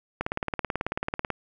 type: click train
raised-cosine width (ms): 0.5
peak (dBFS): -12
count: 21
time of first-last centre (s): 0.21-1.303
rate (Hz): 18.3
effects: none